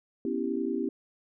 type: chord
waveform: sine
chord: C# half-diminished seventh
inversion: third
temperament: equal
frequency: 246.9 / 277.2 / 329.6 / 392 Hz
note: B3 / C#4 / E4 / G4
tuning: 0 / 0 / 0 / 0 cents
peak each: -33 dBFS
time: 0.25-0.89 s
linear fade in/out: 2 ms
effects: none